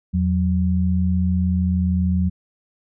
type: tone pair together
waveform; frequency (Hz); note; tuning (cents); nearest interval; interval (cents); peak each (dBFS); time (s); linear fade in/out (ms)
sine; 83.8 / 183.19; E2 / F#3; +29 / -17; octave + major second; 1354; -19; 0.13-2.3; 20
effects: none